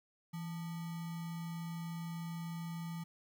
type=tone with sample-and-hold; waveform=sine; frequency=166.6 Hz; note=E3; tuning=19 cents sharp; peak=-39 dBFS; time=0.33-3.04 s; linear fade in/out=10 ms; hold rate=1050 Hz; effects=none